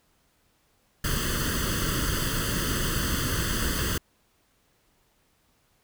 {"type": "noise with comb filter", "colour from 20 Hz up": "pink", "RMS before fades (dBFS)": -27, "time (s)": [1.04, 3.98], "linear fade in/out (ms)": 5, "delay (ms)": 0.64, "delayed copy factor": 1, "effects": ["pink hiss -67 dBFS RMS until 5.83 s"]}